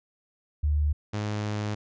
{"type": "tone pair in turn", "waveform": ["sine", "sawtooth"], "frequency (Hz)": [74.3, 105.08], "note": ["D2", "G#2"], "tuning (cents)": [21, 21], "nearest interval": "tritone", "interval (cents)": 600, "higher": "second", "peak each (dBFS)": [-21, -24], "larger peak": "first", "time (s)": [[0.63, 0.93], [1.13, 1.75]], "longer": "second", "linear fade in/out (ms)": 10, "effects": ["resampled to 16000 Hz"]}